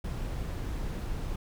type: noise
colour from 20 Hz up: brown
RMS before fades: -34 dBFS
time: 0.04-1.36 s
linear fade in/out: 5 ms
effects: none